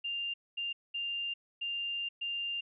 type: tone bursts at uneven times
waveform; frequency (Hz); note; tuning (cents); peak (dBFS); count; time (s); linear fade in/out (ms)
sine; 2795; F7; +1; -33; 5; 0.04-0.34 / 0.57-0.73 / 0.94-1.34 / 1.61-2.09 / 2.21-2.61; 10
effects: none